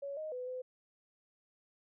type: tone with pitch steps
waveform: sine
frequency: 560 / 622 / 501 / 508 Hz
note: C#5 / D#5 / B4 / B4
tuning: +18 / -1 / +25 / +49 cents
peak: -38 dBFS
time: 0.02-0.62 s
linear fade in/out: 10 ms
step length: 150 ms
effects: none